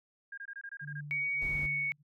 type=tone bursts; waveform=sine; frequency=1617 Hz; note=G#6; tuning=47 cents flat; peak=-40 dBFS; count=9; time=0.32-1.008 s; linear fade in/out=5 ms; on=56 ms; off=23 ms
type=tone with tremolo; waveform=sine; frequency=146.83 Hz; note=D3; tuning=in tune; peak=-38 dBFS; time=0.81-2.03 s; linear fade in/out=20 ms; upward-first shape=triangle; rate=1.5 Hz; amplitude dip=100%
type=tone with pitch glide; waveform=sine; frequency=2247 to 2222 Hz; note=C#7 to C#7; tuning=+23 to +4 cents; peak=-30 dBFS; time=1.11-1.92 s; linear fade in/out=0 ms; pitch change=-19 cents; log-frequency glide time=1.4-1.72 s
type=noise; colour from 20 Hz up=brown; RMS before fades=-42 dBFS; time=1.41-1.67 s; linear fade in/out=10 ms
effects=none